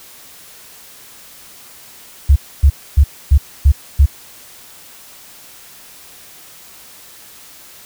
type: tone bursts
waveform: sine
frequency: 70.6 Hz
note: C#2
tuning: 32 cents sharp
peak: -4 dBFS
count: 6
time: 2.29-4.06 s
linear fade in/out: 10 ms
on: 70 ms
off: 270 ms
effects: white hiss -40 dBFS RMS until 7.85 s